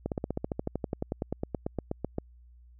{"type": "slowing click train", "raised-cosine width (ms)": 2, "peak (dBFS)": -17, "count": 24, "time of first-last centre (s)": [0.06, 2.184], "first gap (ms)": 58, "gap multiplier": 1.04, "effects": ["added 60 Hz sine -52 dBFS peak until 2.79 s"]}